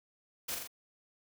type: noise with echo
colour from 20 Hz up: white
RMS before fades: -37 dBFS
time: 0.48-0.55 s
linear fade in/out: 10 ms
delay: 42 ms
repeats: 3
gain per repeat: -3 dB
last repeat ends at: 0.676 s
effects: none